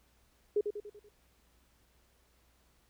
sine tone with echo, 415.3 Hz, G#4, in tune, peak -25 dBFS, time 0.56-0.61 s, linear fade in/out 5 ms, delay 96 ms, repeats 5, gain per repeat -6 dB, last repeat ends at 1.09 s, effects added 60 Hz sine -70 dBFS peak until 2.89 s + pink hiss -70 dBFS RMS until 2.89 s

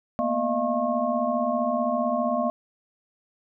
sine tone cluster, 227.4 / 242.8 / 611 / 683 / 1084 Hz, A#3 / B3 / D#5 / F5 / C#6, -43 / -29 / -32 / -39 / -39 cents, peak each -33 / -28 / -27 / -27 / -30 dBFS, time 0.19-2.5 s, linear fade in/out 0 ms, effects none

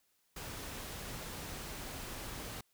pink noise, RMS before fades -44 dBFS, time 0.36-2.61 s, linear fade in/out 5 ms, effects white hiss -75 dBFS RMS until 2.73 s

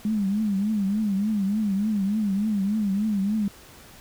sine tone with vibrato, 205.3 Hz, G#3, 20 cents flat, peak -21 dBFS, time 0.05-3.48 s, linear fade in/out 2 ms, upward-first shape triangle, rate 3.4 Hz, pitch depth 140 cents each way, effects pink hiss -48 dBFS RMS until 4 s

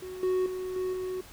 triangle tone with level steps, 370 Hz, F#4, in tune, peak -35 / -22 / -30 / -26 / -29 dBFS, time 0.02-1.21 s, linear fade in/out 5 ms, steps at 0.23 / 0.46 / 0.76 / 0.93 s, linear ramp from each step 2 ms, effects pink hiss -50 dBFS RMS until 1.32 s

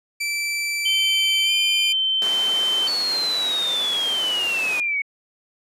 sawtooth tone with pitch glide, 2329 to 2400 Hz, D7 to D7, -15 to +37 cents, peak -19 dBFS, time 0.2-1.93 s, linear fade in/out 10 ms, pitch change +52 cents, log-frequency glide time 1.44-1.51 s
sine tone, 3091 Hz, G7, 25 cents flat, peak -18 dBFS, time 0.85-2.88 s, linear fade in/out 10 ms
pink noise, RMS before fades -30 dBFS, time 2.22-4.8 s, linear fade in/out 0 ms
sine linear sweep, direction down, 4486 to 2204 Hz, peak -20 dBFS, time 2.87-5.02 s, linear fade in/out 5 ms
effects high-pass 400 Hz 12 dB/octave + low-pass 11000 Hz 12 dB/octave

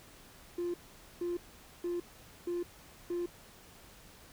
triangle tone bursts, 349.2 Hz, F4, in tune, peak -29 dBFS, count 5, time 0.58-3.26 s, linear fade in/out 5 ms, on 160 ms, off 470 ms, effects tanh soft clip ceiling -28 dBFS + pink hiss -56 dBFS RMS until 4.32 s

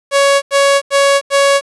sawtooth tone bursts, 558 Hz, C#5, 11 cents sharp, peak -4 dBFS, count 4, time 0.11-1.611 s, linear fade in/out 50 ms, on 310 ms, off 87 ms, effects resampled to 24000 Hz + 7-bit

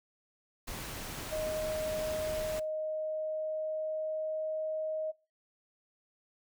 pink noise, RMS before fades -41 dBFS, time 0.67-2.6 s, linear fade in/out 10 ms
sine tone with pitch glide, 622.3 to 626.6 Hz, D#5 to D#5, 0 to +12 cents, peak -32 dBFS, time 1.31-5.12 s, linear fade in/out 20 ms, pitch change +12 cents, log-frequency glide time 2.71-4.63 s
effects noise-tail reverb RT60 0.3 s tail -22 dB re dry

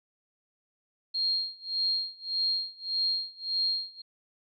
sine tone with tremolo, 4231 Hz, C8, 19 cents sharp, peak -24 dBFS, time 1.14-4.02 s, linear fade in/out 10 ms, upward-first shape sine, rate 1.7 Hz, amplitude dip 95%, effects none

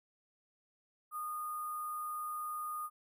sine tone with sample-and-hold, 1226 Hz, D#6, 26 cents flat, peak -37 dBFS, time 1.11-2.9 s, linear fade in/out 50 ms, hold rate 11025 Hz, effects none

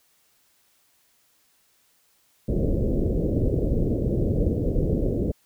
pink low-pass noise, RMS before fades -23 dBFS, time 2.48-5.32 s, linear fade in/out 10 ms, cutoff 540 Hz, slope 48 dB/octave, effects white hiss -64 dBFS RMS until 5.45 s

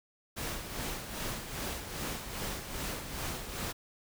pink noise with tremolo, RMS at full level -36 dBFS, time 0.36-3.73 s, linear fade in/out 20 ms, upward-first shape sine, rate 2.5 Hz, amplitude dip 55%, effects none

